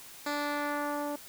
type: tone with low-pass filter sweep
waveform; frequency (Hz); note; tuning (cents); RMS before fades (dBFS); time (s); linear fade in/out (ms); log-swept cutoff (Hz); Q
10% pulse; 291.8; D4; -11; -33; 0.26-1.16; 5; 6500 to 660; 0.93
effects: white hiss -49 dBFS RMS until 1.28 s